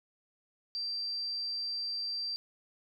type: tone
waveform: sine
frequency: 4699 Hz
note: D8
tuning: in tune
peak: -33 dBFS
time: 0.75-2.36 s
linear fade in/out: 0 ms
effects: 11-bit